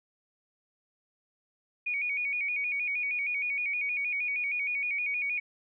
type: tone with vibrato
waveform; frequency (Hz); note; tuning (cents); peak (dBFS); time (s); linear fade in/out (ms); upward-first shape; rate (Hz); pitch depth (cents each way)
sine; 2349; D7; 0; -28; 1.86-5.4; 10; square; 6.4; 75
effects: none